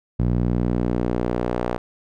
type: tone with band-pass filter sweep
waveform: sawtooth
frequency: 60.1 Hz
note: B1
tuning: 46 cents flat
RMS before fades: -22 dBFS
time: 0.19-1.78 s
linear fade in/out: 5 ms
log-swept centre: 150 to 640 Hz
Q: 0.98
effects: none